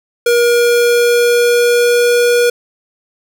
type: tone with pitch glide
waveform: square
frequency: 476.1 to 481.1 Hz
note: A#4 to B4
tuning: +37 to -45 cents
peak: -9 dBFS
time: 0.26-2.5 s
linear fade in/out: 5 ms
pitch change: +18 cents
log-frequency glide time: 0.39-2.12 s
effects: none